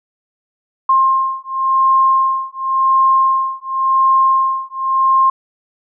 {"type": "beating tone pair", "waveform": "sine", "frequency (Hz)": [1061, 1061.92], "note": ["C6", "C6"], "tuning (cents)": [24, 25], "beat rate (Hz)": 0.92, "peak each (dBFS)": -14, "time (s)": [0.89, 5.3], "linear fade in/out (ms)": 5, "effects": []}